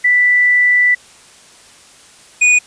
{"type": "tone pair in turn", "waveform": ["sine", "square"], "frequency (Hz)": [1975.5, 2467], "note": ["B6", "D#7"], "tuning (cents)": [0, -15], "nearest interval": "major third", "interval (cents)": 385, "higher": "second", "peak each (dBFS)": -8, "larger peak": "neither", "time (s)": [[0.04, 0.95], [2.41, 2.59]], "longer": "first", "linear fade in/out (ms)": 10, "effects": ["white hiss -43 dBFS RMS until 2.66 s", "resampled to 22050 Hz"]}